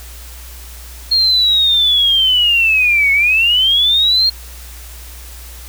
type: linear two-way sweep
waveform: sine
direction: down then up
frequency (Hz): 4264 to 2189 to 4264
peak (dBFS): -9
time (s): 1.11-4.3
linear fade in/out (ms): 10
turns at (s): 3.12
effects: added 60 Hz sine -32 dBFS peak until 5.68 s + white hiss -37 dBFS RMS until 5.68 s